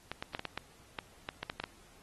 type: clicks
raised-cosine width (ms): 0.3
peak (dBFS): -20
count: 12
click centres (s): 0.116 / 0.225 / 0.349 / 0.394 / 0.453 / 0.576 / 0.988 / 1.289 / 1.43 / 1.499 / 1.6 / 1.639
effects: pink hiss -61 dBFS RMS until 2.02 s + AAC 32 kbps